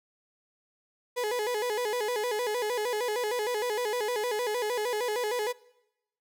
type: tone with vibrato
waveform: 35% pulse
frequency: 456.3 Hz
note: A#4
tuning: 37 cents flat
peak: -26 dBFS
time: 1.16-5.53 s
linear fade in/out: 20 ms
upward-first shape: square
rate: 6.5 Hz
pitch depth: 130 cents each way
effects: noise-tail reverb RT60 0.9 s tail -22 dB re dry